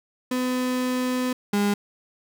35% pulse tone pair in turn, 252.7 / 203.8 Hz, B3 / G#3, +40 / -32 cents, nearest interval major third, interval 372 cents, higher first, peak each -21 / -18 dBFS, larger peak second, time 0.31-1.33 / 1.53-1.74 s, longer first, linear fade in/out 5 ms, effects none

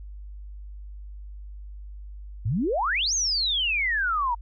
sine exponential two-way sweep, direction up then down, 92.5 to 6645 to 917 Hz, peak -22 dBFS, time 2.45-4.35 s, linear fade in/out 10 ms, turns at 3.14 s, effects added 50 Hz sine -37 dBFS peak until 4.41 s

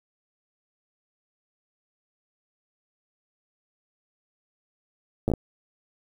slowing click train, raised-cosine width 2 ms, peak -11 dBFS, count 5, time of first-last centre 5.28-5.337 s, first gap 9 ms, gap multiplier 1.32, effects 8-bit

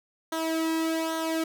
sawtooth tone with flanger, 323.5 Hz, E4, 32 cents flat, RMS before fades -28 dBFS, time 0.32-1.44 s, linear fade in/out 5 ms, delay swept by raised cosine 0.4 to 1.4 ms, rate 1.2 Hz, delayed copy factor -0.7, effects none

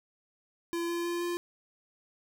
square tone with pitch steps, 340.1 / 342.7 / 345.2 / 347.8 Hz, F4 / F4 / F4 / F4, -46 / -33 / -20 / -7 cents, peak -31 dBFS, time 0.73-1.37 s, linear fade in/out 0 ms, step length 160 ms, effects none

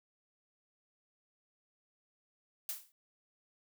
blue noise with exponential decay, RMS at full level -35 dBFS, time 2.69-2.92 s, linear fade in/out 1 ms, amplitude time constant 49 ms, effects none

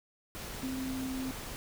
sine tone in noise, 261.6 Hz, C4, in tune, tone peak -34 dBFS, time 0.63-1.31 s, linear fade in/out 0 ms, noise pink, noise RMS -42 dBFS, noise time 0.35-1.56 s, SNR +5 dB, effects none

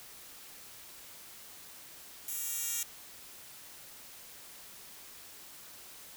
10% pulse tone with high-pass filter sweep, 466.2 Hz, A#4, in tune, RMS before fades -36 dBFS, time 2.28-2.83 s, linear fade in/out 2 ms, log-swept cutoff 11000 to 6600 Hz, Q 0.79, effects white hiss -51 dBFS RMS until 6.16 s

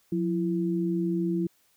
sine tone pair together, 178.7 / 334.6 Hz, F3 / E4, +40 / +26 cents, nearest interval major seventh, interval 1086 cents, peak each -27 dBFS, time 0.12-1.47 s, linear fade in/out 5 ms, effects white hiss -66 dBFS RMS until 1.76 s

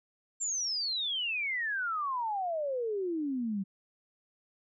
sine exponential sweep, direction down, 7459 to 187.4 Hz, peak -30 dBFS, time 0.4-3.64 s, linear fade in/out 20 ms, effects none

